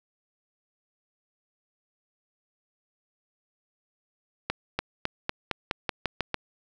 accelerating click train, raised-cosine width 0.3 ms, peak -10 dBFS, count 10, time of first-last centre 4.5-6.343 s, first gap 290 ms, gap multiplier 0.91, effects none

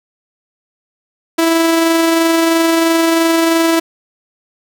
sawtooth tone with amplitude modulation, 329.6 Hz, E4, in tune, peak -5 dBFS, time 1.38-3.8 s, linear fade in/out 10 ms, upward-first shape sine, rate 23 Hz, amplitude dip 25%, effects none

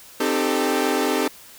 sawtooth chord, A half-diminished seventh, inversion first, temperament equal with one note detuned, 261.6 / 306.5 / 392 / 440 Hz, C4 / Eb4 / G4 / A4, 0 / -26 / 0 / 0 cents, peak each -21 dBFS, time 0.2-1.28 s, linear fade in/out 5 ms, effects white hiss -45 dBFS RMS until 1.58 s

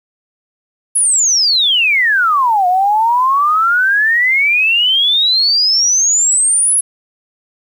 sine exponential two-way sweep, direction down then up, 10710 to 709 to 10710 Hz, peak -9 dBFS, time 0.95-6.81 s, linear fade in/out 10 ms, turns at 2.67 s, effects 7-bit

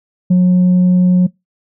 sine tone with tanh clipping, 181.1 Hz, F#3, 37 cents flat, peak -7 dBFS, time 0.3-1.27 s, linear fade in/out 10 ms, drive 1 dB, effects noise-tail reverb RT60 0.2 s tail -24 dB re dry

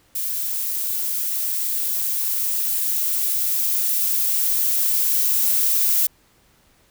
violet noise with level ramp, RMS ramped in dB -25 to -18 dBFS, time 0.15-6.07 s, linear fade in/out 5 ms, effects pink hiss -58 dBFS RMS until 6.9 s

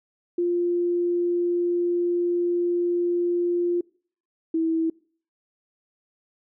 sine tone pair in turn, 349.2 / 325.7 Hz, F4 / E4, 0 / -21 cents, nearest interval minor second, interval 121 cents, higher first, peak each -20 dBFS, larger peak neither, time 0.38-3.81 / 4.54-4.9 s, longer first, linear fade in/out 5 ms, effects noise-tail reverb RT60 0.5 s tail -25 dB re dry

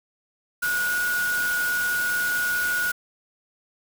sine tone in noise, 1454 Hz, F#6, 31 cents flat, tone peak -22 dBFS, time 0.62-2.92 s, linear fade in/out 10 ms, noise white, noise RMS -32 dBFS, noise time 0.62-2.92 s, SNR +7 dB, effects none

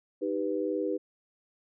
sine chord, Eb augmented, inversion none, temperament equal, 311.1 / 392 / 493.9 Hz, Eb4 / G4 / B4, 0 / 0 / 0 cents, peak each -32 dBFS, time 0.21-0.98 s, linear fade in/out 20 ms, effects none

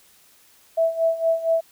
sine tone with tremolo, 657 Hz, E5, 6 cents flat, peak -15 dBFS, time 0.77-1.61 s, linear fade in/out 10 ms, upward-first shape sine, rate 4.3 Hz, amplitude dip 80%, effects white hiss -55 dBFS RMS until 1.71 s

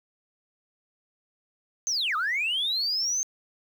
sine linear two-way sweep, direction down then up, 6400 to 1172 to 6400 Hz, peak -23 dBFS, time 1.87-3.23 s, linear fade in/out 0 ms, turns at 2.16 s, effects tanh soft clip ceiling -21 dBFS + 9-bit

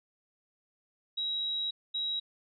sine tone bursts at uneven times, 3849 Hz, B7, 45 cents flat, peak -30 dBFS, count 2, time 1.17-1.71 / 1.94-2.2 s, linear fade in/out 10 ms, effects none

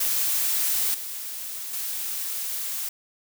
blue noise with level steps, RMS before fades -24 / -34 / -30 dBFS, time 0-2.89 s, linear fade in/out 5 ms, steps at 0.94 / 1.73 s, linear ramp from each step 5 ms, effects none

